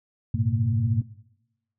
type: tone cluster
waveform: sine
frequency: 99.3 / 113.3 / 128.6 / 228.5 Hz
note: G2 / A#2 / C3 / A#3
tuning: +23 / -49 / -30 / -34 cents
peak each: -26 / -24 / -29 / -30 dBFS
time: 0.34-1.02 s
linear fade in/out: 5 ms
effects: noise-tail reverb RT60 0.9 s tail -19 dB re dry